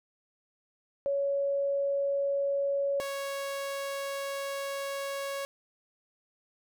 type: tone pair in turn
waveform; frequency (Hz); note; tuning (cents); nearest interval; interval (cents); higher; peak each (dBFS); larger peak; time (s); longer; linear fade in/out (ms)
sine / sawtooth; 559 / 554.2; C#5 / C#5; +14 / -1; unison; 15; first; -26 / -29; first; 1.06-3 / 3-5.45; second; 0
effects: none